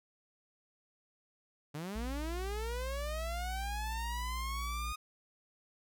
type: linear sweep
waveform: sawtooth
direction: up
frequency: 140.9 to 1244.5 Hz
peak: -35 dBFS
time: 1.74-4.96 s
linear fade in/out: 10 ms
type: tone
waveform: triangle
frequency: 58.27 Hz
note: A#1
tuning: in tune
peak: -35 dBFS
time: 1.95-4.93 s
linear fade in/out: 10 ms
effects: none